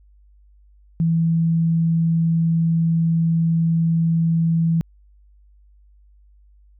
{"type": "tone", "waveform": "sine", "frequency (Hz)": 164.81, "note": "E3", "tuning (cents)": 0, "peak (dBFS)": -15, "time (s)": [1, 4.81], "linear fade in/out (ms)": 0, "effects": ["added 50 Hz sine -49 dBFS peak until 6.79 s"]}